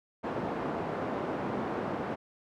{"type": "band-pass noise", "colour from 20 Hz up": "pink", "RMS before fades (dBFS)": -34, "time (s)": [0.23, 2.16], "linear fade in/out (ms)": 20, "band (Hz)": [210, 1000], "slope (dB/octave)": 12, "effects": []}